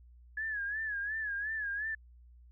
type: tone with vibrato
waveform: sine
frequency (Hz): 1692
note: G#6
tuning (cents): +32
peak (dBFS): -33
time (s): 0.37-1.95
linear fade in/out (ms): 5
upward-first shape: sine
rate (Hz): 2.8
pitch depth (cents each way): 94
effects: added 60 Hz sine -54 dBFS peak until 2.51 s